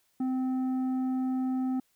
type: tone with tanh clipping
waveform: sine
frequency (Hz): 258.5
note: C4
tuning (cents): -21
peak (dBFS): -28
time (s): 0.2-1.8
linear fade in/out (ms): 5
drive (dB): 7
effects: white hiss -71 dBFS RMS until 1.95 s